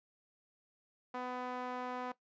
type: tone with band-pass filter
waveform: sawtooth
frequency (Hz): 250.3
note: B3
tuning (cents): +23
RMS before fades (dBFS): -41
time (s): 1.14-2.12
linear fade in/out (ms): 5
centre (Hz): 920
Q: 1.2
effects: noise-tail reverb RT60 0.1 s tail -17 dB re dry + resampled to 16000 Hz